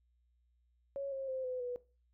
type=tone with pitch steps; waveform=sine; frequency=554.4 / 538 / 522.1 / 506.6 / 491.6 Hz; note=C#5 / C5 / C5 / B4 / B4; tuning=0 / +48 / -4 / +44 / -8 cents; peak=-36 dBFS; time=0.96-1.76 s; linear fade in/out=0 ms; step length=160 ms; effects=noise-tail reverb RT60 0.3 s tail -18 dB re dry + added 60 Hz sine -70 dBFS peak until 2.13 s